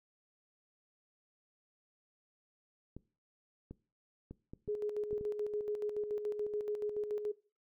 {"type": "clicks", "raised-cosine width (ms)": 3, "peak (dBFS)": -33, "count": 7, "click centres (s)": [2.966, 3.71, 4.31, 4.535, 4.678, 5.13, 5.211]}
{"type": "tone with tremolo", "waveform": "sine", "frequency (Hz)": 418.9, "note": "G#4", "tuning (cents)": 15, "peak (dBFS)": -32, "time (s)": [4.68, 7.32], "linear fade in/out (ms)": 10, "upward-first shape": "square", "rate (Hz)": 7, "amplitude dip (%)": 50}
{"effects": ["noise-tail reverb RT60 0.4 s tail -21 dB re dry"]}